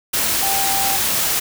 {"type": "tone in noise", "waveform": "sine", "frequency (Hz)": 784, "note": "G5", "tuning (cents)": 0, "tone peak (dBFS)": -22, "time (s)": [0.42, 0.97], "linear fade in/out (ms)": 10, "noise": "white", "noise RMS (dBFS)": -19, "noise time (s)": [0.13, 1.4], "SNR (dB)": -6, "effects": []}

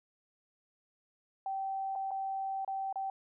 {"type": "tone with dropouts", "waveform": "sine", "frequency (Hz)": 775, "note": "G5", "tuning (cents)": -20, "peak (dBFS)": -33, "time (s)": [1.46, 3.1], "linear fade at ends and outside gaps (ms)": 2, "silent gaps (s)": [[1.954, 1.958], [2.108, 2.114], [2.648, 2.677], [2.927, 2.957]], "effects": []}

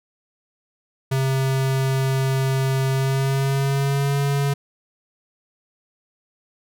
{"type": "tone with pitch glide", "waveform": "square", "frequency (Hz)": [133.5, 140.54], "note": ["C3", "C#3"], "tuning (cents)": [35, 24], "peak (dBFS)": -19, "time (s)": [1.11, 4.54], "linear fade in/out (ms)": 10, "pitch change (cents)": 89, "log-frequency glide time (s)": [2.92, 4.17], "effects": []}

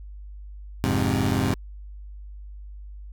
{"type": "chord", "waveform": "20% pulse", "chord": "F minor", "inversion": "none", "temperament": "equal", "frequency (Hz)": [87.31, 103.83, 130.81], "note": ["F2", "Ab2", "C3"], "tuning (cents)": [0, 0, 0], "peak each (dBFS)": [-22, -20, -21], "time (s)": [0.84, 1.54], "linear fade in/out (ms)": 0, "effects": ["added 50 Hz sine -37 dBFS peak until 3.12 s"]}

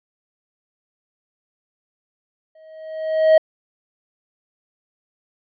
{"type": "tone with exponential growth", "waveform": "triangle", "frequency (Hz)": 633, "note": "D#5", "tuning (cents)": 30, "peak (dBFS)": -5, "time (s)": [2.55, 3.38], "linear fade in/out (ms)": 5, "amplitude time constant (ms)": 180, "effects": ["resampled to 11025 Hz"]}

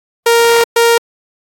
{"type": "tone bursts at uneven times", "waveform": "sawtooth", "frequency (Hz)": 466.2, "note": "A#4", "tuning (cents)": 0, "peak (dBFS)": -3, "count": 2, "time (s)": [[0.26, 0.64], [0.76, 0.98]], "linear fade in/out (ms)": 5, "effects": ["AAC 64 kbps"]}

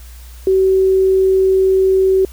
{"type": "tone", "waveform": "sine", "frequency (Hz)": 380.5, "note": "F#4", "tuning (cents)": 48, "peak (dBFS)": -9, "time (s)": [0.47, 2.25], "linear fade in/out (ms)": 2, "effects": ["added 60 Hz sine -33 dBFS peak until 2.32 s", "white hiss -44 dBFS RMS until 2.32 s"]}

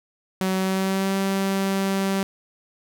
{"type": "tone with pitch glide", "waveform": "sawtooth", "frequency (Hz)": [188.5, 194.25], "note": ["F#3", "G3"], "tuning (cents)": [32, -16], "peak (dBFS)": -17, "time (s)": [0.41, 2.23], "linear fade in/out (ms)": 0, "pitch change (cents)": 52, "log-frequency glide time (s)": [0.56, 1.15], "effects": []}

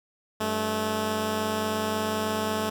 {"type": "tone pair together", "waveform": "10% pulse", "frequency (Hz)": [96.5, 216.6], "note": ["G2", "A3"], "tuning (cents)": [-27, -27], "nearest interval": "octave + major second", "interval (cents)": 1400, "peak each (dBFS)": [-26, -18], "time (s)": [0.4, 2.7], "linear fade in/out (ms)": 10, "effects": []}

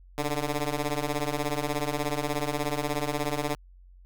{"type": "ring-modulated tone", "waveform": "10% pulse", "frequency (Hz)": 146.7, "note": "D3", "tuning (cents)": -2, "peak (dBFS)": -16, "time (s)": [0.18, 3.55], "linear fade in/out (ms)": 0, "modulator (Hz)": 155, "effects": ["added 45 Hz sine -49 dBFS peak until 4.05 s"]}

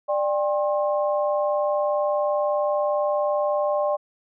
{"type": "tone cluster", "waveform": "sine", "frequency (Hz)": [593, 796, 1069], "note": ["D5", "G5", "C6"], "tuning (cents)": [17, 26, 37], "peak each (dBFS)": [-21, -28, -29], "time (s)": [0.08, 3.97], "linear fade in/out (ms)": 20, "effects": []}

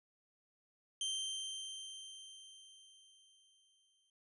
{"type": "tone with exponential decay", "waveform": "sawtooth", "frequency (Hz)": 3136, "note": "G7", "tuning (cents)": 0, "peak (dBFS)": -32, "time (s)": [1.01, 4.1], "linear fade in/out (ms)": 2, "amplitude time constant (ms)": 670, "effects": ["noise-tail reverb RT60 0.4 s tail -22 dB re dry", "resampled to 24000 Hz"]}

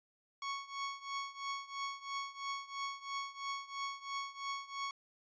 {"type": "tone with tremolo", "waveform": "sawtooth", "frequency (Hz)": 1108.7, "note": "C#6", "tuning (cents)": 0, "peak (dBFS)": -32, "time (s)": [0.42, 4.91], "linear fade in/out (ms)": 2, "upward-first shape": "triangle", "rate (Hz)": 3, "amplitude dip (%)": 90, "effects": ["resampled to 16000 Hz"]}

